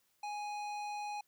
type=tone with hard clipping; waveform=sine; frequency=830.6 Hz; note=G#5; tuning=in tune; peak=-40 dBFS; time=0.23-1.21 s; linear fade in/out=5 ms; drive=14 dB; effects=white hiss -75 dBFS RMS until 1.27 s